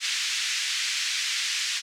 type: band-pass noise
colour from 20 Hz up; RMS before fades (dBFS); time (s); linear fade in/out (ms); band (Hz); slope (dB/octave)
pink; -28; 0-1.82; 50; 2000 to 7000; 24
effects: none